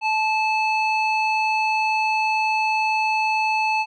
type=tone with low-pass filter; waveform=square; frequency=871 Hz; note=A5; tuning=18 cents flat; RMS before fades=-21 dBFS; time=0.01-3.86 s; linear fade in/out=50 ms; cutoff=3200 Hz; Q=3.6; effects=none